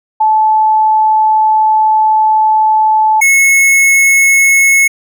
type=tone pair in turn; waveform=sine / square; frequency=868 / 2187 Hz; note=A5 / C#7; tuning=-24 / -24 cents; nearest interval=octave + major third; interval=1600 cents; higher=second; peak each=-6 dBFS; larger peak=neither; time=0.2-3.21 / 3.21-4.88 s; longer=first; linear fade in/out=10 ms; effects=none